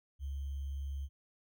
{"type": "tone with sample-and-hold", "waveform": "sine", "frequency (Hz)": 69.3, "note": "C#2", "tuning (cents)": 0, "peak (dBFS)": -36, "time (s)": [0.19, 1.09], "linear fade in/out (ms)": 50, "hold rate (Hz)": 3150, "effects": []}